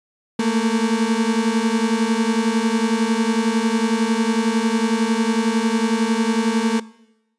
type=beating tone pair; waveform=35% pulse; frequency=220 / 231 Hz; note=A3 / A#3; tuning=0 / -16 cents; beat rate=11 Hz; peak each=-19 / -18 dBFS; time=0.39-6.8 s; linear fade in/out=5 ms; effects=noise-tail reverb RT60 0.9 s tail -20 dB re dry + resampled to 22050 Hz